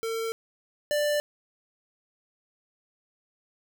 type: tone pair in turn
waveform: square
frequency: 452.1 / 590.4 Hz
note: A4 / D5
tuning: +47 / +9 cents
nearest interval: perfect fourth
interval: 462 cents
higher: second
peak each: -29 / -24 dBFS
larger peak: second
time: 0.03-0.32 / 0.91-1.2 s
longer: neither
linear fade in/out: 0 ms
effects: none